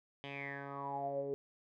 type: tone with low-pass filter sweep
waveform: 10% pulse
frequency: 140 Hz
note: C#3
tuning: 18 cents sharp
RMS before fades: -41 dBFS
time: 0.24-1.34 s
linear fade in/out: 0 ms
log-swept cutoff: 3000 to 420 Hz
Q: 9.9
effects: none